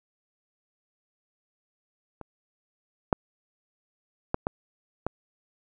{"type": "clicks", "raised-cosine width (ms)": 1, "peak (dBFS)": [-25, -6, -10, -12, -13], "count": 5, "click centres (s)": [2.213, 3.128, 4.344, 4.469, 5.066], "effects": []}